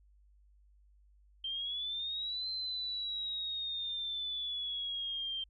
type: exponential two-way sweep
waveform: sine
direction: up then down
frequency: 3136 to 4105 to 3148 Hz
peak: -35 dBFS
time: 1.44-5.44 s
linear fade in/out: 5 ms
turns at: 2.49 s
effects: added 50 Hz sine -61 dBFS peak until 5.49 s